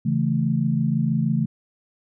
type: chord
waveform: sine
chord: A major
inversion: first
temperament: equal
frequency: 138.59 / 164.81 / 220 Hz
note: C#3 / E3 / A3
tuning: 0 / 0 / 0 cents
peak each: -23 dBFS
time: 0.05-1.46 s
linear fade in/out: 10 ms
effects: none